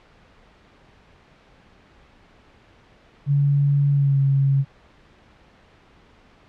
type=tone with pitch glide; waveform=sine; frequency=142 to 137.48 Hz; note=C#3 to C#3; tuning=+42 to -14 cents; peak=-15 dBFS; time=3.26-4.65 s; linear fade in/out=50 ms; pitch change=-56 cents; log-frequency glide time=3.92-4.19 s; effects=pink hiss -53 dBFS RMS until 6.48 s + low-pass 3000 Hz 12 dB/octave